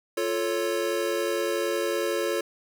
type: chord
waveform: square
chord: F augmented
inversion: none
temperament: equal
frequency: 349.2 / 440 / 554.4 Hz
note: F4 / A4 / C#5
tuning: 0 / 0 / 0 cents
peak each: -30 dBFS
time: 0.17-2.41 s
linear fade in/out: 5 ms
effects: none